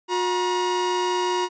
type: tone pair together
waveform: 45% pulse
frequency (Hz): 360.9 / 954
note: F#4 / A#5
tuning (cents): -43 / +40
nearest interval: octave + perfect fourth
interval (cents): 1683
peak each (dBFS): -24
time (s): 0.08-1.49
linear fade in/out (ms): 50
effects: resampled to 16000 Hz